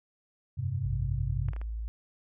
sine chord, F suspended second, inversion none, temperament just, 87.31 / 98.22 / 130.96 Hz, F2 / G2 / C3, 0 / +4 / +2 cents, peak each -37 / -32 / -32 dBFS, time 0.57-1.52 s, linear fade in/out 20 ms
sine tone, 55.1 Hz, A1, 3 cents sharp, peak -32 dBFS, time 0.85-1.88 s, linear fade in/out 0 ms
clicks, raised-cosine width 0.5 ms, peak -31 dBFS, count 4, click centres 1.486 / 1.534 / 1.564 / 1.615 s
effects none

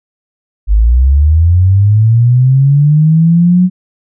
sine linear sweep, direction up, 48.83 to 185 Hz, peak -4 dBFS, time 0.67-3.7 s, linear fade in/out 50 ms, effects none

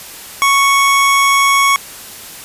25% pulse tone, 1108.7 Hz, C#6, in tune, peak -5 dBFS, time 0.42-1.76 s, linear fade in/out 0 ms, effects white hiss -32 dBFS RMS until 2.44 s + resampled to 32000 Hz

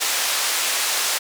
white band-pass noise, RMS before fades -22 dBFS, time 0-1.19 s, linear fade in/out 20 ms, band 610 to 8500 Hz, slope 12 dB/octave, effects none

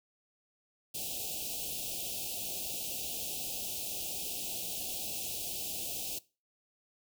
white band-stop noise, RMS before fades -38 dBFS, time 0.94-6.19 s, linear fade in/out 10 ms, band 820 to 2500 Hz, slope 96 dB/octave, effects noise-tail reverb RT60 0.3 s tail -20 dB re dry

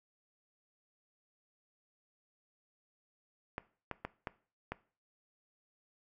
clicks, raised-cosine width 0.5 ms, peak -22 dBFS, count 5, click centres 3.581 / 3.913 / 4.05 / 4.272 / 4.72 s, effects noise-tail reverb RT60 0.4 s tail -19 dB re dry

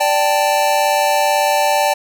square chord, D suspended fourth, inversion none, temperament just, 587.3 / 783.1 / 881 Hz, D5 / G5 / A5, 0 / -2 / +2 cents, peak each -18 dBFS, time 0-1.94 s, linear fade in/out 10 ms, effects none

